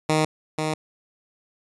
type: tone pair in turn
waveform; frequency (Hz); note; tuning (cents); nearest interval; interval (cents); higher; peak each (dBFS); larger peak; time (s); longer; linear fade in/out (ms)
10% pulse; 155.56 / 155.56; D#3 / D#3; 0 / 0; unison; 0; neither; -10 / -15; first; 0.09-0.25 / 0.58-0.74; neither; 5
effects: resampled to 24000 Hz